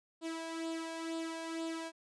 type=tone with flanger; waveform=sawtooth; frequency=327.2 Hz; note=E4; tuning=13 cents flat; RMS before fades=-40 dBFS; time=0.21-1.92 s; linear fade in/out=50 ms; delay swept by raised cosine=0.24 to 1.24 ms; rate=2.1 Hz; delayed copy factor=+0.6; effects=resampled to 22050 Hz

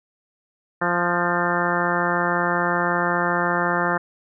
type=harmonic tone with a mistuned harmonic; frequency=174.61 Hz; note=F3; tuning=in tune; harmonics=1 / 2 / 3 / 4 / 5 / 6 / 7 / 8 / 9 / 10; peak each=-28 / -28 / -28 / -28 / -28 / -28 / -28 / -28 / -28 / -28 dBFS; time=0.81-3.98 s; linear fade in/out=10 ms; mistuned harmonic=10; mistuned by=+43 cents; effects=none

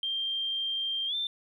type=tone with pitch glide; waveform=triangle; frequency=3176 to 3565 Hz; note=G7 to A7; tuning=+22 to +22 cents; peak=-25 dBFS; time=0.03-1.27 s; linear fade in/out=2 ms; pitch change=+200 cents; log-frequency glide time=1.07-1.15 s; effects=tanh soft clip ceiling -27 dBFS

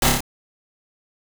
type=noise with echo; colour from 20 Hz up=pink; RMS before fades=-18 dBFS; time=0.02-0.09 s; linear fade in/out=2 ms; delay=29 ms; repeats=4; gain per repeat=-2 dB; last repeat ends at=0.206 s; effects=none

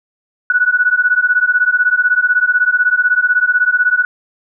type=beating tone pair; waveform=sine; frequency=1467 / 1483 Hz; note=F#6 / F#6; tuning=-15 / +4 cents; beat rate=16 Hz; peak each=-13 dBFS; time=0.5-4.05 s; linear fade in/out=2 ms; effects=none

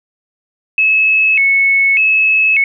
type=tone with vibrato; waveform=sine; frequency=2388 Hz; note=D7; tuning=28 cents sharp; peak=-8 dBFS; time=0.78-2.64 s; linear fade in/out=2 ms; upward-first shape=square; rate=0.84 Hz; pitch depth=140 cents each way; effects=none

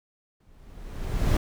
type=noise with exponential growth; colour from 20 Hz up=brown; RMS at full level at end=-18 dBFS; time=0.4-1.37 s; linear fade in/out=5 ms; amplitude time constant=210 ms; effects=none

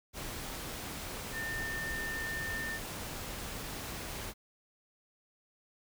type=tone in noise; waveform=sine; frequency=1800 Hz; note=A6; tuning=39 cents sharp; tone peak=-36 dBFS; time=1.32-2.8 s; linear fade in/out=50 ms; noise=pink; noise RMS=-41 dBFS; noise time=0.13-4.34 s; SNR=+2 dB; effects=none

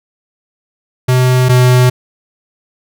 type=tone pair in turn; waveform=square; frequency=127.1 / 125.71 Hz; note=C3 / B2; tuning=-50 / +31 cents; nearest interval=unison; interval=19 cents; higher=first; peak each=-8 / -6 dBFS; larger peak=second; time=1.08-1.49 / 1.49-1.9 s; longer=neither; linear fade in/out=10 ms; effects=none

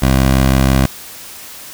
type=tone with pitch glide; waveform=15% pulse; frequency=65.9 to 66.28 Hz; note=C2 to C2; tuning=+13 to +23 cents; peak=-3 dBFS; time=0.02-0.86 s; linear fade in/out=5 ms; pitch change=+10 cents; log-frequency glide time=0.14-0.67 s; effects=white hiss -33 dBFS RMS until 1.73 s

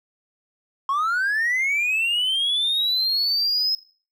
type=linear sweep; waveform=triangle; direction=up; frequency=1068 to 5160 Hz; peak=-17 dBFS; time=0.89-3.75 s; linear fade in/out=2 ms; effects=noise-tail reverb RT60 0.4 s tail -20 dB re dry + tanh soft clip ceiling -14 dBFS

